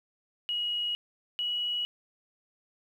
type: tone pair in turn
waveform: sine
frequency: 2900 / 2922 Hz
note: F#7 / F#7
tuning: -35 / -22 cents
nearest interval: unison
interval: 13 cents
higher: second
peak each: -28 dBFS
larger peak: neither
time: 0.49-0.95 / 1.39-1.85 s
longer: neither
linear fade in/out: 0 ms
effects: 10-bit